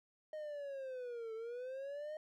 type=linear two-way sweep; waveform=triangle; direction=down then up; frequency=622.3 to 440 to 622.3 Hz; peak=-40 dBFS; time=0.33-2.17 s; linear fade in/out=2 ms; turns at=1.34 s; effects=none